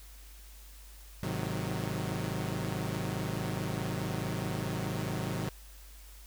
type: chord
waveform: sawtooth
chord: Ab dominant seventh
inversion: none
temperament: equal with one note detuned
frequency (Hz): 106.13 / 130.81 / 155.56 / 185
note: Ab2 / C3 / Eb3 / Gb3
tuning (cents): +38 / 0 / 0 / 0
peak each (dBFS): -34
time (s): 1.23-5.49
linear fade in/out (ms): 0
effects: added 50 Hz sine -49 dBFS peak until 6.26 s + white hiss -56 dBFS RMS until 6.26 s